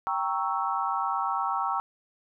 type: chord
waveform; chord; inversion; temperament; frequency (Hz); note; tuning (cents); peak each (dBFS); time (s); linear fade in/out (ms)
sine; G diminished seventh; none; equal; 784 / 932.3 / 1108.7 / 1318.5; G5 / Bb5 / Db6 / Fb6; 0 / 0 / 0 / 0; -31; 0.07-1.8; 0
effects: none